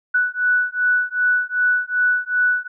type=beating tone pair; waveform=sine; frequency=1480 / 1482.6 Hz; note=F#6 / F#6; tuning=0 / +3 cents; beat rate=2.6 Hz; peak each=-19 dBFS; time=0.14-2.68 s; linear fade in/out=10 ms; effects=none